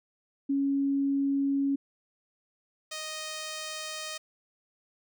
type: tone pair in turn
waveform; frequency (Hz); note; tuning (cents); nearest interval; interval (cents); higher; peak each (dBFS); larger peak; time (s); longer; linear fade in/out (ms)
sine / 5% pulse; 277.2 / 622.3; C#4 / D#5; 0 / 0; octave + major second; 1400; second; -24; neither; 0.49-1.76 / 2.91-4.18; neither; 10
effects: none